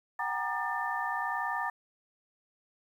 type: tone cluster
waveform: sine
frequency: 748 / 809 / 939 / 1205 / 1784 Hz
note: F#5 / G#5 / A#5 / D6 / A6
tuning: +19 / -46 / +12 / +44 / +23 cents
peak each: -38 / -39 / -35 / -37 / -35 dBFS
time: 0.19-1.7 s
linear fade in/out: 5 ms
effects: 10-bit